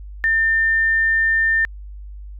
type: tone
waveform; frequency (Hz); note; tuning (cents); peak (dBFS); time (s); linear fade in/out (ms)
sine; 1800; A6; +39; -14; 0.24-1.65; 0
effects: added 50 Hz sine -32 dBFS peak until 2.39 s